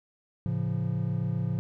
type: chord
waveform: triangle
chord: A augmented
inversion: none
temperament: just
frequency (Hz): 110 / 137.5 / 171.88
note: A2 / C#3 / E#3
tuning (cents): 0 / -14 / -27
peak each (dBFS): -29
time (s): 0.46-1.59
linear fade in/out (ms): 0
effects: none